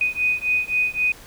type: beating tone pair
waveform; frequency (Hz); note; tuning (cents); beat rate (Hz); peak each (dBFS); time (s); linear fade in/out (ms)
sine; 2489 / 2492.8; D#7 / D#7; 0 / +3; 3.8; -22; 0.01-1.12; 2
effects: pink hiss -44 dBFS RMS until 1.26 s